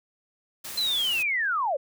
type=noise; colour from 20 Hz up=white; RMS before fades=-37 dBFS; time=0.64-1.23 s; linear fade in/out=10 ms
type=linear sweep; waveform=sine; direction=down; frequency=4144 to 509 Hz; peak=-23 dBFS; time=0.77-1.77 s; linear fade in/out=10 ms
effects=none